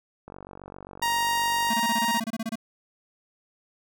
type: click train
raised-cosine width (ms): 1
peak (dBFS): -27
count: 68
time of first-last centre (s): 0.28-1.691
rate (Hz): 47.5
type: tone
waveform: sawtooth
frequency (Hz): 937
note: A#5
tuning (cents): +9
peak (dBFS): -19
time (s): 1.02-2.2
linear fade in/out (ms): 5
type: tone bursts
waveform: square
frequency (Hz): 224.5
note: A3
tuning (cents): +35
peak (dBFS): -28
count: 14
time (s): 1.7-2.556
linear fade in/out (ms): 5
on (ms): 37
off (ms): 26
effects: none